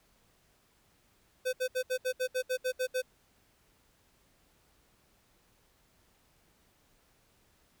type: tone bursts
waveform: square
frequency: 510 Hz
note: C5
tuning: 44 cents flat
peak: -29 dBFS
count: 11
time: 1.45-3.021 s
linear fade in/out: 20 ms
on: 81 ms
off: 68 ms
effects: pink hiss -68 dBFS RMS until 7.8 s